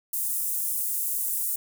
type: high-pass noise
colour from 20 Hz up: pink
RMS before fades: -28 dBFS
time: 0.13-1.56 s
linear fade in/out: 5 ms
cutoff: 9500 Hz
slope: 24 dB/octave
effects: none